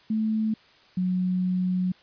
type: tone pair in turn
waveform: sine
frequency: 218.3 / 183.04 Hz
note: A3 / F#3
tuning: -13 / -18 cents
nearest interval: minor third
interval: 305 cents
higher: first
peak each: -22 / -22 dBFS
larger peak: neither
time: 0.1-0.54 / 0.97-1.92 s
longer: second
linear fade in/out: 5 ms
effects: white hiss -56 dBFS RMS until 2.02 s + resampled to 11025 Hz